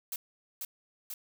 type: noise with echo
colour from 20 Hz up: blue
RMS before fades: -36 dBFS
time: 0.12-0.16 s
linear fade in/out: 2 ms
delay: 490 ms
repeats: 2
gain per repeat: -2 dB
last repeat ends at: 1.14 s
effects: none